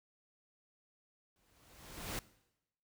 pink noise with exponential growth, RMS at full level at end -38 dBFS, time 1.36-2.19 s, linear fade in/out 1 ms, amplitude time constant 180 ms, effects noise-tail reverb RT60 0.9 s tail -20 dB re dry

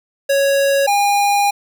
square tone pair in turn, 554.4 / 811.3 Hz, C#5 / G#5, 0 / -41 cents, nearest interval perfect fifth, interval 659 cents, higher second, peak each -13 dBFS, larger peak neither, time 0.29-0.87 / 0.87-1.51 s, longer second, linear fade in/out 10 ms, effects none

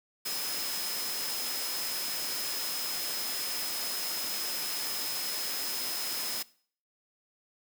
sine tone in noise, 5110 Hz, D#8, 45 cents sharp, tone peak -36 dBFS, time 0.25-6.43 s, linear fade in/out 10 ms, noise white, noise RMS -35 dBFS, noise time 0.25-6.43 s, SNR -4 dB, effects noise-tail reverb RT60 0.5 s tail -21 dB re dry + high-pass 200 Hz 12 dB/octave

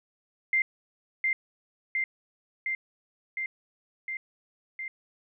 sine tone with echo, 2093 Hz, C7, in tune, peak -21 dBFS, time 0.53-0.62 s, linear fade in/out 2 ms, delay 710 ms, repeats 6, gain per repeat -2 dB, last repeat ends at 4.88 s, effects none

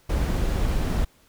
brown noise, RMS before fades -23 dBFS, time 0.09-1.05 s, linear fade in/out 10 ms, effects pink hiss -59 dBFS RMS until 1.28 s

